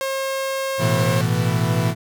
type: tone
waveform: sawtooth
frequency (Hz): 537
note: C5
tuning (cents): +45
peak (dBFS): -18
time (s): 0.01-1.21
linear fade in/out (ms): 0
type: chord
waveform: 40% pulse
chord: A suspended second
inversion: none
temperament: equal with one note detuned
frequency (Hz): 110 / 122.9 / 164.81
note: A2 / B2 / E3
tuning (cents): 0 / -8 / 0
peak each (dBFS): -21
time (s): 0.78-1.95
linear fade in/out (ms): 50
effects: none